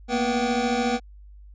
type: tone cluster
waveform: square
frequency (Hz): 230.8 / 244.7 / 484.7 / 768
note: A#3 / B3 / B4 / G5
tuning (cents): -17 / -16 / -32 / -36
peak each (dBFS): -28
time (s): 0.08-1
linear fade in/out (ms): 50
effects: added 50 Hz sine -43 dBFS peak until 1.54 s + resampled to 16000 Hz